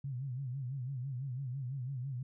sine tone with vibrato, 130.81 Hz, C3, in tune, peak -36 dBFS, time 0.04-2.23 s, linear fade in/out 5 ms, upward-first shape sine, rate 6 Hz, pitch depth 130 cents each way, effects none

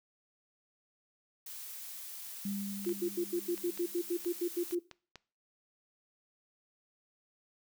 blue noise, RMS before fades -45 dBFS, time 1.46-4.75 s, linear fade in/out 5 ms
sine tone with exponential decay, 200 Hz, G3, 35 cents sharp, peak -33 dBFS, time 2.45-4.43 s, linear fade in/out 5 ms, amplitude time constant 430 ms
clicks, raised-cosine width 0.2 ms, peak -30 dBFS, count 8, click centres 2.848 / 2.893 / 3.578 / 3.776 / 4.248 / 4.711 / 4.913 / 5.157 s
sine tone bursts, 349.2 Hz, F4, in tune, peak -29 dBFS, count 13, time 2.86-4.793 s, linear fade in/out 10 ms, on 73 ms, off 82 ms
effects noise-tail reverb RT60 0.4 s tail -20 dB re dry

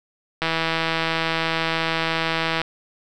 click train, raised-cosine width 0.3 ms, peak -6 dBFS, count 359, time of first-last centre 0.42-2.616 s, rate 163 Hz, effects none

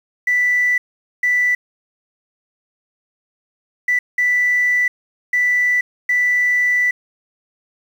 sine tone bursts at uneven times, 1975.5 Hz, B6, in tune, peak -12 dBFS, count 6, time 0.27-0.78 / 1.23-1.55 / 3.88-3.99 / 4.18-4.88 / 5.33-5.81 / 6.09-6.91 s, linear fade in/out 5 ms, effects tanh soft clip ceiling -9 dBFS + 7-bit

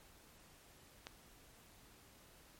click, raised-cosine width 0.2 ms, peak -28 dBFS, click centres 1.069 s, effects pink hiss -63 dBFS RMS until 2.59 s + MP3 64 kbps

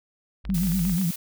triangle tone, 51.91 Hz, G#1, in tune, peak -29 dBFS, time 0.44-0.96 s, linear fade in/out 20 ms
clicks, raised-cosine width 0.3 ms, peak -25 dBFS, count 11, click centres 0.452 / 0.501 / 0.581 / 0.634 / 0.671 / 0.72 / 0.793 / 0.852 / 0.896 / 0.983 / 1.015 s
sine tone with vibrato, 179.6 Hz, F3, 49 cents sharp, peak -21 dBFS, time 0.49-1.11 s, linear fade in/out 5 ms, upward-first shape sine, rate 8.2 Hz, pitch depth 150 cents each way
blue noise, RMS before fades -34 dBFS, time 0.54-1.16 s, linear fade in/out 5 ms
effects none

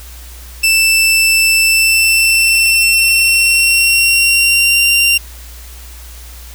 sawtooth tone with pitch glide, 2657 to 2768 Hz, E7 to F7, +13 to -16 cents, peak -5 dBFS, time 0.63-5.18 s, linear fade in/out 10 ms, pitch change +71 cents, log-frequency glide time 1.6-4.86 s, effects added 60 Hz sine -31 dBFS peak until 6.54 s + white hiss -37 dBFS RMS until 6.54 s

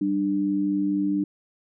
sine tone pair together, 193.67 / 297.9 Hz, G3 / D4, -21 / +25 cents, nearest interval perfect fifth, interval 746 cents, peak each -27 / -22 dBFS, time 0.01-1.24 s, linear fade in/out 5 ms, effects none

